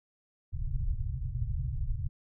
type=low-pass noise; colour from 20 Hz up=pink; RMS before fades=-32 dBFS; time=0.52-2.09 s; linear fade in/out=20 ms; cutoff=140 Hz; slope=96 dB/octave; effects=none